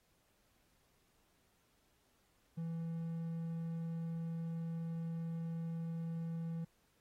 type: tone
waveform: triangle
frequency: 165.4 Hz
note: E3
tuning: 6 cents sharp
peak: -36 dBFS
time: 2.57-6.65 s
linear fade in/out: 10 ms
effects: pink hiss -75 dBFS RMS until 7 s + AAC 48 kbps